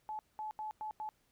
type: tone bursts at uneven times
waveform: sine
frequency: 860 Hz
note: A5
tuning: 40 cents flat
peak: -38 dBFS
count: 5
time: 0.09-0.19 / 0.39-0.51 / 0.59-0.71 / 0.81-0.91 / 1-1.09 s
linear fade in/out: 0 ms
effects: pink hiss -74 dBFS RMS until 1.31 s